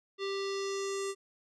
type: tone with low-pass filter sweep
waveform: square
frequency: 393 Hz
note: G4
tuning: 4 cents sharp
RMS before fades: -35 dBFS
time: 0.18-1.15 s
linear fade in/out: 50 ms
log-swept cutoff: 3900 to 8300 Hz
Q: 2.8
effects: none